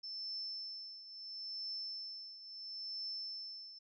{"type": "tone with tremolo", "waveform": "sine", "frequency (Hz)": 5300, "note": "E8", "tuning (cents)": 9, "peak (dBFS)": -39, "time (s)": [0.03, 3.79], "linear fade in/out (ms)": 10, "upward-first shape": "triangle", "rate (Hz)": 0.74, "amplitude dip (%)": 75, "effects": []}